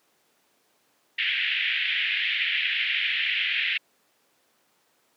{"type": "band-pass noise", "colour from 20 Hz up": "white", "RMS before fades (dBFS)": -26, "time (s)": [1.18, 3.78], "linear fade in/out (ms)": 10, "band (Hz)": [1800, 3200], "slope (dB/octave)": 48, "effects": ["pink hiss -66 dBFS RMS until 5.16 s", "high-pass 300 Hz 12 dB/octave"]}